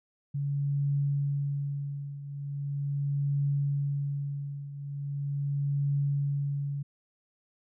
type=tone with tremolo; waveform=sine; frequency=141.6 Hz; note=C#3; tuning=37 cents sharp; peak=-24 dBFS; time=0.34-6.83 s; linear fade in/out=10 ms; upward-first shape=triangle; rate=0.4 Hz; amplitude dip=80%; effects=none